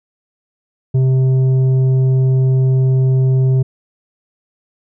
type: tone with tanh clipping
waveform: triangle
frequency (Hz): 130.81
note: C3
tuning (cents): 0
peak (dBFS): -11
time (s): 0.94-3.63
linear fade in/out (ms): 10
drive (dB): 11
effects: none